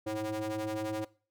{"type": "ring-modulated tone", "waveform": "square", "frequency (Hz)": 109.2, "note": "A2", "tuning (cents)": -13, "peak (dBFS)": -30, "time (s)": [0.06, 1.05], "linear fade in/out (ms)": 10, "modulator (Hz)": 431, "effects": ["noise-tail reverb RT60 0.4 s tail -21 dB re dry"]}